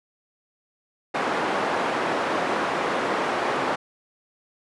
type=band-pass noise; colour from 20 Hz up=white; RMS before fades=-25 dBFS; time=1.14-3.76 s; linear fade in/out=10 ms; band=270 to 1100 Hz; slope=12 dB/octave; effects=resampled to 24000 Hz